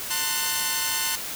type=chord; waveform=5% pulse; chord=F# diminished; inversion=first; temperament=equal with one note detuned; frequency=898.5 / 1046.5 / 1480 Hz; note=A5 / C6 / F#6; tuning=+36 / 0 / 0 cents; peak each=-17 dBFS; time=0.1-1.16 s; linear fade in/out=10 ms; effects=white hiss -33 dBFS RMS until 1.35 s